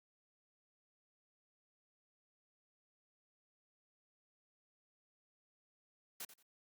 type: noise with echo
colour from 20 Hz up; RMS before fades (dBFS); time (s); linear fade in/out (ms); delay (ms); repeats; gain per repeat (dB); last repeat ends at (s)
white; -45; 6.2-6.25; 5; 89; 2; -13; 6.428
effects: high-pass 200 Hz 12 dB/octave + Opus 48 kbps